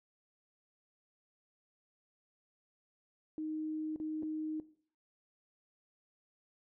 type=tone with dropouts; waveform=sine; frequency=311.1 Hz; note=D#4; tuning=in tune; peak=-36 dBFS; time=3.38-4.6 s; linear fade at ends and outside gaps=1 ms; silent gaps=3.961-4 / 4.225-4.231 s; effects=noise-tail reverb RT60 0.5 s tail -17 dB re dry